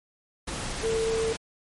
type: tone in noise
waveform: sine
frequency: 449.3 Hz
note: A4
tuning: 36 cents sharp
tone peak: -24 dBFS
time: 0.83-1.33 s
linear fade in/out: 10 ms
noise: pink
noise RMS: -33 dBFS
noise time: 0.47-1.37 s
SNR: +6 dB
effects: MP3 48 kbps